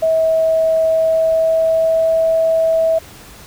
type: tone with pitch glide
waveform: sine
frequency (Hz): 645 to 650.2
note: E5 to E5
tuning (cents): -38 to -24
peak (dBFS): -11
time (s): 0.02-2.99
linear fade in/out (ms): 10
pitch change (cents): +14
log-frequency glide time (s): 0.85-2.08
effects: pink hiss -39 dBFS RMS until 3.46 s